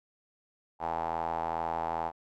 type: tone with band-pass filter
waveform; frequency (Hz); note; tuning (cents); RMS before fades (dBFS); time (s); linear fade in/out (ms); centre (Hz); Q
square; 41.2; E1; 0; -33; 0.79-2.12; 50; 830; 5.8
effects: none